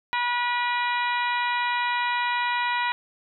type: harmonic tone with a mistuned harmonic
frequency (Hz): 484.9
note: B4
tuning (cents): -32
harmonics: 2 / 3 / 4 / 5 / 6 / 7 / 8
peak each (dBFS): -25 / -32 / -29 / -32 / -38 / -40 / -36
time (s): 0.13-2.92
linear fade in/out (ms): 0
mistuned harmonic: 7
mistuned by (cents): -27
effects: none